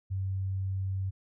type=tone; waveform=sine; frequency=95.7 Hz; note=G2; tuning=41 cents flat; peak=-29 dBFS; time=0.1-1.11 s; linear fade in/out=20 ms; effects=none